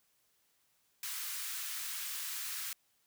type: high-pass noise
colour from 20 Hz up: white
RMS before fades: -40 dBFS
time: 1.03-2.73 s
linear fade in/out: 2 ms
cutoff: 1200 Hz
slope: 24 dB/octave
effects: white hiss -74 dBFS RMS until 3.06 s